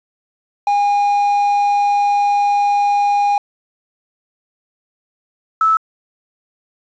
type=tone pair in turn; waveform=triangle / sine; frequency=815 / 1308.4 Hz; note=G#5 / E6; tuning=-33 / -13 cents; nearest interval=minor sixth; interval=820 cents; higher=second; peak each=-10 dBFS; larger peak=neither; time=0.67-3.38 / 5.61-5.77 s; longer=first; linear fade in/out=2 ms; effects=resampled to 16000 Hz + 7-bit